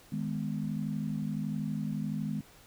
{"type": "chord", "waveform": "sine", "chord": "G# minor", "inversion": "second", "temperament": "just", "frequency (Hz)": [155.74, 207.7, 249.2], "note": ["D#3", "G#3", "B3"], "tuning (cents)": [2, 0, 16], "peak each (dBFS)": [-35, -34, -38], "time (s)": [0.12, 2.41], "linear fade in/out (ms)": 5, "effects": ["pink hiss -57 dBFS RMS until 2.66 s"]}